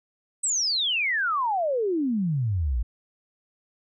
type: exponential sweep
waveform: sine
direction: down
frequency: 8300 to 52.8 Hz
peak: -22 dBFS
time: 0.43-2.83 s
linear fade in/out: 10 ms
effects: none